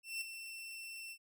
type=tone with ADSR envelope; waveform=sawtooth; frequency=2692 Hz; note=E7; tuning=36 cents sharp; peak=-33 dBFS; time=0.03-1.18 s; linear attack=180 ms; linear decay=15 ms; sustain=-9 dB; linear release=65 ms; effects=none